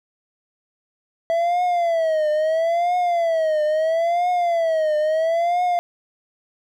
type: tone with vibrato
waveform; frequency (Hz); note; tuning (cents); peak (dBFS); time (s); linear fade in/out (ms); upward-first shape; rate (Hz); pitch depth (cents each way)
triangle; 660; E5; +2; -15; 1.3-5.79; 0; triangle; 0.75; 160
effects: none